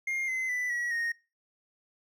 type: tone with pitch steps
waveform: triangle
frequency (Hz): 2122 / 2053 / 1986.8 / 1922.4 / 1860.2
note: C7 / C7 / B6 / B6 / A#6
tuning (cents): +24 / -33 / +10 / -47 / -4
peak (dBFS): -27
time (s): 0.07-1.12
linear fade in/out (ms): 5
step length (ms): 210
effects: noise-tail reverb RT60 0.3 s tail -21 dB re dry